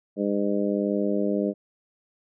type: harmonic tone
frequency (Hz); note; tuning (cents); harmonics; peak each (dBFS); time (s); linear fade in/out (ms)
101.5; G#2; -39; 2 / 3 / 4 / 5 / 6; -26 / -28 / -29 / -30 / -31; 0.16-1.54; 50
effects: none